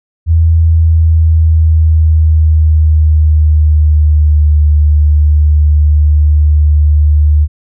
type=tone with pitch glide; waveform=sine; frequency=81.7 to 74.92 Hz; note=E2 to D2; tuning=-15 to +35 cents; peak=-4 dBFS; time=0.26-7.48 s; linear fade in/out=50 ms; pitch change=-150 cents; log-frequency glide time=0.54-4.6 s; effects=none